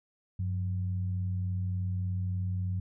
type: tone pair together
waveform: sine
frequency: 95.27 / 178.7 Hz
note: G2 / F3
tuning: -49 / +40 cents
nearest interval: major seventh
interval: 1089 cents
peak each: -29 / -40 dBFS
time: 0.39-2.8 s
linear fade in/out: 5 ms
effects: none